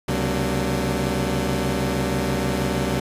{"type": "tone cluster", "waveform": "20% pulse", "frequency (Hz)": [68.9, 131.5, 188.1, 232.6, 294.1], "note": ["C#2", "C3", "F#3", "A#3", "D4"], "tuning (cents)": [-10, 9, 29, -4, 3], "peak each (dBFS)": [-23, -22, -21, -24, -25], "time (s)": [0.08, 3], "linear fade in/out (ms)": 5, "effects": ["resampled to 32000 Hz"]}